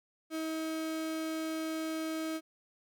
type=tone; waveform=35% pulse; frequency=318.7 Hz; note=D#4; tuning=42 cents sharp; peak=-32 dBFS; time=0.3-2.41 s; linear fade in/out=50 ms; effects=none